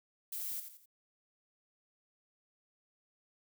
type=noise with echo; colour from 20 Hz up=violet; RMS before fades=-40 dBFS; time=0.32-0.6 s; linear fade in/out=5 ms; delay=86 ms; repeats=3; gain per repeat=-8 dB; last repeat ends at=0.858 s; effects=none